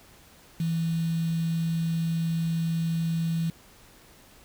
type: tone with quantisation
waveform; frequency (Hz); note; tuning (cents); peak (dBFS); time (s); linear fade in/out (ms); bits
sine; 164.81; E3; 0; -24; 0.6-3.5; 2; 7
effects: pink hiss -54 dBFS RMS until 4.44 s